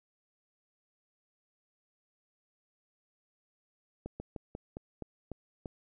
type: slowing click train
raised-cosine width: 2 ms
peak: -26 dBFS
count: 8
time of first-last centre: 4.06-5.658 s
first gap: 140 ms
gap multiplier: 1.16
effects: none